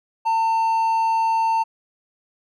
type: tone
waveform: triangle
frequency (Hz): 900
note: A5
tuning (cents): +39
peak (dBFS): -15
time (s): 0.25-1.64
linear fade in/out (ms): 20
effects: none